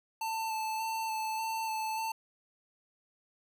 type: tone with vibrato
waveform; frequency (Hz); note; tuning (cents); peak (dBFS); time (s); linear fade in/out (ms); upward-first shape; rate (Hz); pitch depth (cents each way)
square; 885; A5; +10; -33; 0.21-2.12; 5; square; 1.7; 15
effects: none